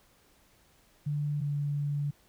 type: tone pair in turn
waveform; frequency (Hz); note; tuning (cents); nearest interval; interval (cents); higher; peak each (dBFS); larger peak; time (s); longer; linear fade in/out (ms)
sine; 146.83 / 144.56; D3 / D3; 0 / -27; unison; 27; first; -28; neither; 1.06-1.41 / 1.41-2.11; second; 10
effects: pink hiss -64 dBFS RMS until 2.28 s